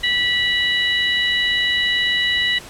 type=harmonic tone; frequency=978 Hz; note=B5; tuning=17 cents flat; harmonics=2 / 3 / 4; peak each=-19 / -21 / -22 dBFS; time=0.03-2.59 s; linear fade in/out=10 ms; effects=pink hiss -38 dBFS RMS until 2.69 s + low-pass 11000 Hz 12 dB/octave